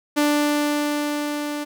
sawtooth tone with level ramp, 294.5 Hz, D4, 5 cents sharp, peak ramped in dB -12 to -22 dBFS, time 0.16-1.65 s, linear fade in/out 20 ms, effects none

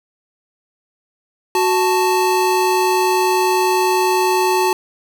square tone pair together, 370 / 880 Hz, F#4 / A5, 0 / 0 cents, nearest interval octave + minor third, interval 1500 cents, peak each -17 dBFS, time 1.55-4.73 s, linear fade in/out 2 ms, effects none

